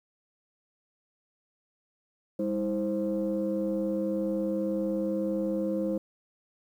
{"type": "tone cluster", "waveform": "sine", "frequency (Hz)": [201.1, 323, 525], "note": ["G3", "E4", "C5"], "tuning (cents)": [44, -35, 6], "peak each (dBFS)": -30, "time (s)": [2.39, 5.98], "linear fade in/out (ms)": 5, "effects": ["tanh soft clip ceiling -20 dBFS", "10-bit"]}